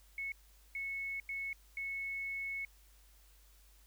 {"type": "tone bursts at uneven times", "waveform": "sine", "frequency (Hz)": 2200, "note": "C#7", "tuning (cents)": -14, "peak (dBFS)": -37, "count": 4, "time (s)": [[0.18, 0.32], [0.75, 1.2], [1.29, 1.53], [1.77, 2.65]], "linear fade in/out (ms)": 2, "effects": ["added 50 Hz sine -61 dBFS peak until 3.86 s", "white hiss -67 dBFS RMS until 3.86 s"]}